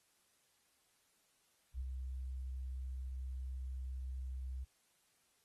sine tone with ADSR envelope, 64.6 Hz, C2, 21 cents flat, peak -38 dBFS, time 1.74-4.65 s, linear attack 40 ms, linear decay 73 ms, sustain -2 dB, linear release 18 ms, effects white hiss -75 dBFS RMS until 5.44 s + AAC 32 kbps

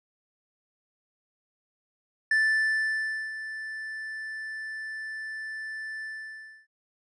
triangle tone with ADSR envelope, 1760 Hz, A6, in tune, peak -18 dBFS, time 2.31-6.67 s, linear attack 4 ms, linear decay 1000 ms, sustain -14 dB, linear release 640 ms, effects resampled to 24000 Hz

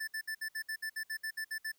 square tone bursts, 1760 Hz, A6, in tune, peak -36 dBFS, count 13, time 0-1.72 s, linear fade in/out 10 ms, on 76 ms, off 61 ms, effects white hiss -72 dBFS RMS until 1.78 s

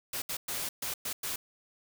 white noise bursts at uneven times, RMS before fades -35 dBFS, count 6, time 0.13-0.22 / 0.29-0.37 / 0.48-0.69 / 0.82-0.94 / 1.05-1.13 / 1.23-1.36 s, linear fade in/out 5 ms, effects none

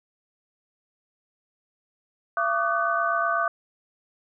sine tone cluster, 677 / 1149 / 1217 / 1505 Hz, E5 / D6 / D#6 / F#6, +46 / -38 / -39 / +29 cents, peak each -27 dBFS, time 2.37-3.48 s, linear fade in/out 2 ms, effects none

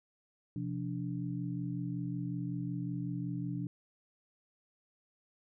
sine tone cluster, 128.4 / 173.8 / 291.5 Hz, C3 / F3 / D4, -32 / -8 / -13 cents, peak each -38 / -38 / -40 dBFS, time 0.56-3.67 s, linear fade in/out 2 ms, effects none

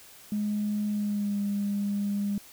sine tone with pitch glide, 208.8 to 202.4 Hz, G#3 to G#3, +10 to -44 cents, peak -25 dBFS, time 0.32-2.38 s, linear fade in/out 2 ms, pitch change -54 cents, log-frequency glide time 0.89-1.39 s, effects tanh soft clip ceiling -21 dBFS + white hiss -51 dBFS RMS until 2.52 s

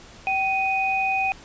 sine tone pair together, 769.6 / 2489 Hz, G5 / D#7, -32 / 0 cents, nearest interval octave + minor sixth, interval 2032 cents, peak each -23 dBFS, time 0.27-1.32 s, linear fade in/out 0 ms, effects pink hiss -46 dBFS RMS until 1.44 s + resampled to 16000 Hz

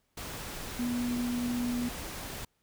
sine tone in noise, 242.9 Hz, B3, 29 cents flat, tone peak -29 dBFS, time 0.79-1.89 s, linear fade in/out 5 ms, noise pink, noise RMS -40 dBFS, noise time 0.17-2.45 s, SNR +8 dB, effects pink hiss -75 dBFS RMS until 2.62 s

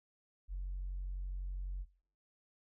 sine tone, 46 Hz, F#1, 9 cents flat, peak -36 dBFS, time 0.48-1.86 s, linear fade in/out 50 ms, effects noise-tail reverb RT60 0.7 s tail -26 dB re dry + tanh soft clip ceiling -34 dBFS

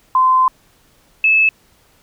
sine tone pair in turn, 1032 / 2608 Hz, C6 / E7, -24 / -19 cents, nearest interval octave + major third, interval 1605 cents, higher second, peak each -9 dBFS, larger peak neither, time 0.15-0.48 / 1.24-1.49 s, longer first, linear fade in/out 2 ms, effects pink hiss -54 dBFS RMS until 2.02 s

